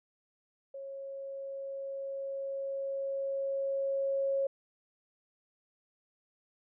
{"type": "tone with level ramp", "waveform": "sine", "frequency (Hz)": 547, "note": "C#5", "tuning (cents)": -23, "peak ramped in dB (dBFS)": [-40, -27], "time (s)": [0.74, 4.47], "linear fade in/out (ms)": 5, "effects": []}